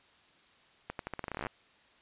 accelerating click train, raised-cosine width 0.5 ms, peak -21 dBFS, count 17, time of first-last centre 0.9-1.468 s, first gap 92 ms, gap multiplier 0.85, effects white hiss -63 dBFS RMS until 2.01 s + resampled to 8000 Hz

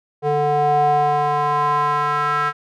square tone with band-pass filter sweep, 147.3 Hz, D3, 6 cents sharp, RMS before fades -18 dBFS, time 0.22-2.53 s, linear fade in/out 50 ms, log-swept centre 580 to 1400 Hz, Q 4.5, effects none

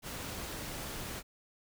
pink noise, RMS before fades -41 dBFS, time 0.02-1.23 s, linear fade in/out 50 ms, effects none

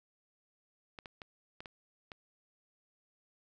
clicks, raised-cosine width 0.3 ms, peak -29 dBFS, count 6, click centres 0.988 / 1.058 / 1.218 / 1.605 / 1.658 / 2.118 s, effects none

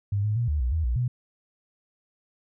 sine tone with pitch steps, 101 / 106.1 / 118.7 / 74.4 / 61.3 / 80.2 / 60.1 / 123.6 Hz, G#2 / G#2 / A#2 / D2 / B1 / E2 / B1 / B2, -48 / +38 / +32 / +23 / -12 / -47 / -46 / +2 cents, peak -22 dBFS, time 0.12-1.08 s, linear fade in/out 5 ms, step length 120 ms, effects none

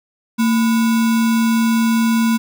sine tone with sample-and-hold, 227.5 Hz, A#3, 42 cents flat, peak -12 dBFS, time 0.38-2.38 s, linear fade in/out 20 ms, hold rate 1225 Hz, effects none

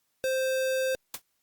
square tone, 523.3 Hz, C5, in tune, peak -26 dBFS, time 0.24-0.95 s, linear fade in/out 0 ms
white noise with exponential decay, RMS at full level -30 dBFS, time 1.14-1.22 s, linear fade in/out 2 ms, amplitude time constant 16 ms
effects white hiss -75 dBFS RMS until 1.42 s + Opus 48 kbps

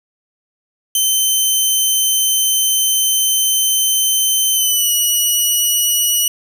10% pulse tone with pitch glide, 3084 to 2923 Hz, G7 to F#7, -29 to -22 cents, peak -5 dBFS, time 0.95-6.28 s, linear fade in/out 2 ms, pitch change -93 cents, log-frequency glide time 4.53-4.92 s, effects none

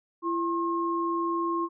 sine tone pair together, 337.7 / 1072 Hz, E4 / C6, +42 / +42 cents, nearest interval octave + minor sixth, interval 2000 cents, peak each -28 dBFS, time 0.22-1.69 s, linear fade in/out 50 ms, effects none

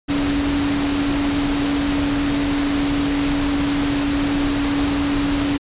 sine tone in noise, 284.4 Hz, C#4, 45 cents sharp, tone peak -18 dBFS, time 0.08-5.58 s, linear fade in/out 20 ms, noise pink, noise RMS -24 dBFS, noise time 0.08-5.58 s, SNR +3 dB, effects resampled to 8000 Hz

